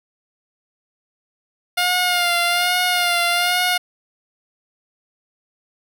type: tone with vibrato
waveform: 10% pulse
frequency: 708 Hz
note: F5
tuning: 23 cents sharp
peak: -8 dBFS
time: 1.77-3.78 s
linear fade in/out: 10 ms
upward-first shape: sine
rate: 1.2 Hz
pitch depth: 37 cents each way
effects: none